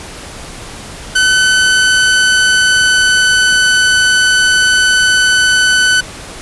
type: tone with pitch glide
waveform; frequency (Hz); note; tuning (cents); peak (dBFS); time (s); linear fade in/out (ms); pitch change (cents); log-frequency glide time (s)
sawtooth; 1513 to 1503.4; F#6 to F#6; +38 to +27; -4; 1.15-6.01; 10; -11; 1.45-3.6
effects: pink hiss -29 dBFS RMS until 6.41 s + resampled to 24000 Hz